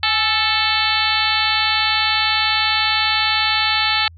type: harmonic tone with a mistuned harmonic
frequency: 440 Hz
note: A4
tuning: in tune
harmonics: 2 / 3 / 4 / 5 / 6 / 7 / 8 / 9 / 10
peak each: -24 / -24 / -24 / -24 / -24 / -24 / -24 / -24 / -24 dBFS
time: 0.03-4.08 s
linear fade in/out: 2 ms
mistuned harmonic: 2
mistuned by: -69 cents
effects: added 83 Hz sine -39 dBFS peak until 4.17 s